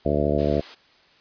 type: harmonic tone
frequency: 73.42 Hz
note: D2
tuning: in tune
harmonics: 1 / 2 / 3 / 4 / 5 / 6 / 7 / 8 / 9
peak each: -28 / -28 / -28 / -28 / -28 / -28 / -28 / -28 / -28 dBFS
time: 0.05-0.61 s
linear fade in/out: 10 ms
type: high-pass noise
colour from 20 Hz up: white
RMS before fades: -40 dBFS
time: 0.38-0.75 s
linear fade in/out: 10 ms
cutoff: 280 Hz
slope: 24 dB/octave
effects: white hiss -56 dBFS RMS until 1.2 s + resampled to 11025 Hz